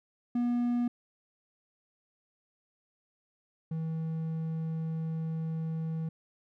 triangle tone pair in turn, 241.4 / 161.12 Hz, B3 / E3, -39 / -39 cents, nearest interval perfect fifth, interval 700 cents, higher first, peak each -24 / -29 dBFS, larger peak first, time 0.35-0.88 / 3.71-6.09 s, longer second, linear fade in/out 5 ms, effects none

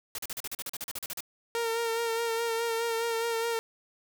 white noise bursts, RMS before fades -36 dBFS, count 15, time 0.15-1.206 s, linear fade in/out 2 ms, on 34 ms, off 39 ms
sawtooth tone with vibrato, 460 Hz, A#4, 23 cents flat, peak -24 dBFS, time 1.55-3.59 s, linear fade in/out 0 ms, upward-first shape sine, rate 4.8 Hz, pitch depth 30 cents each way
effects none

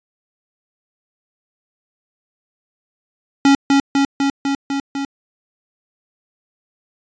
square tone with echo, 277.2 Hz, C#4, in tune, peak -9 dBFS, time 3.45-3.55 s, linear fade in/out 2 ms, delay 250 ms, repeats 6, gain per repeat -2 dB, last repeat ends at 5.05 s, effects resampled to 16000 Hz

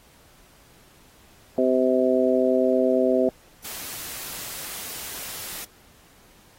harmonic tone, 128.7 Hz, C3, 28 cents flat, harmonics 2 / 3 / 4 / 5, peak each -23 / -23 / -23 / -23 dBFS, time 1.58-3.29 s, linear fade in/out 2 ms
white noise, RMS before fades -35 dBFS, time 3.64-5.65 s, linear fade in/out 10 ms
effects pink hiss -55 dBFS RMS until 6.58 s + AAC 48 kbps

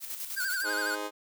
blue noise with tremolo, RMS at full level -36 dBFS, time 0-0.65 s, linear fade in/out 50 ms, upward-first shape square, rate 10 Hz, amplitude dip 50%
square tone with vibrato, 1521 Hz, F#6, 47 cents sharp, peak -30 dBFS, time 0.36-0.96 s, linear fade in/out 20 ms, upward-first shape sine, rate 12 Hz, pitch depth 94 cents each way
20% pulse chord, Ab major, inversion second, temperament just, 311.5 / 415.3 / 519.1 Hz, Eb4 / Ab4 / C5, +2 / 0 / -14 cents, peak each -33 dBFS, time 0.63-1.11 s, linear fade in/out 50 ms
effects none

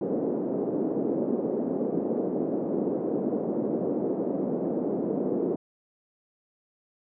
white band-pass noise, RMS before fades -28 dBFS, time 0.01-5.56 s, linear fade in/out 5 ms, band 200 to 460 Hz, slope 24 dB/octave, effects none

